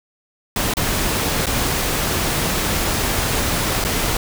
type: noise with dropouts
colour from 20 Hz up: pink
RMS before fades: -20 dBFS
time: 0.56-4.17 s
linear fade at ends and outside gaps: 2 ms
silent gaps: 0.738-0.769 / 1.459-1.467 / 3.841-3.848 s
effects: none